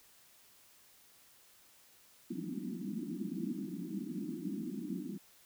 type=band-pass noise; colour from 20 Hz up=pink; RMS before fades=-40 dBFS; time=2.3-5.18 s; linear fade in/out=10 ms; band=170 to 340 Hz; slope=96 dB/octave; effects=white hiss -63 dBFS RMS until 5.45 s